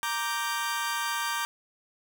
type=chord; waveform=sawtooth; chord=G minor; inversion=first; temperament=equal; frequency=932.3 / 1174.7 / 1568 Hz; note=Bb5 / D6 / G6; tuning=0 / 0 / 0 cents; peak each=-29 dBFS; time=0.03-1.45 s; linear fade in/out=0 ms; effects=none